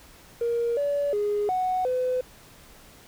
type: tone with pitch steps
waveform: triangle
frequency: 470 / 573 / 413.8 / 740 / 506 Hz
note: A#4 / D5 / G#4 / F#5 / B4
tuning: +14 / -43 / -6 / 0 / +42 cents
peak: -19 dBFS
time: 0.41-2.21 s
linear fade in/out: 5 ms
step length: 360 ms
effects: tanh soft clip ceiling -20 dBFS + pink hiss -51 dBFS RMS until 3.07 s